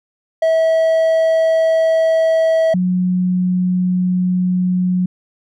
triangle / sine tone pair in turn, 648 / 181.84 Hz, E5 / F#3, -30 / -30 cents, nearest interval octave + minor seventh, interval 2200 cents, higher first, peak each -9 / -13 dBFS, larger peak first, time 0.42-2.74 / 2.74-5.06 s, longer neither, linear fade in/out 5 ms, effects none

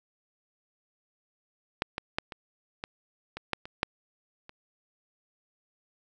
clicks, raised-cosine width 0.3 ms, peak -10 / -16 / -11 / -23 / -18 / -21 / -11 / -25 / -8 / -29 dBFS, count 10, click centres 1.821 / 1.981 / 2.185 / 2.322 / 2.839 / 3.37 / 3.533 / 3.655 / 3.831 / 4.494 s, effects none

